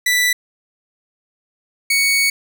sawtooth tone pair in turn, 1975.5 / 2228 Hz, B6 / C#7, 0 / +8 cents, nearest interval major second, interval 208 cents, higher second, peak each -10 dBFS, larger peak neither, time 0.06-0.33 / 1.9-2.3 s, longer second, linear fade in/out 5 ms, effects none

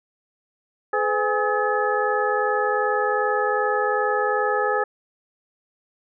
sine tone cluster, 424.4 / 507 / 825 / 1275 / 1714 Hz, G#4 / B4 / G#5 / D#6 / A6, +38 / +45 / -12 / +42 / -46 cents, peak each -25 / -25 / -25 / -26 / -27 dBFS, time 0.93-4.84 s, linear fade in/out 5 ms, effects none

